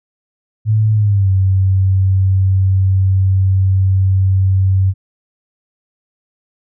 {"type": "tone with pitch glide", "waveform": "sine", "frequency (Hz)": [108.2, 95.29], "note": ["A2", "G2"], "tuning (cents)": [-29, -49], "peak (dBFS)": -9, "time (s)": [0.65, 4.94], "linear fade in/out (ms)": 50, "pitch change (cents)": -220, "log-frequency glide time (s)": [0.93, 1.3], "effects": []}